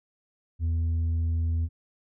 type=tone with tanh clipping; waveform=sine; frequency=82.41 Hz; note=E2; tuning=in tune; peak=-24 dBFS; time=0.59-1.69 s; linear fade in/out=50 ms; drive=3 dB; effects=none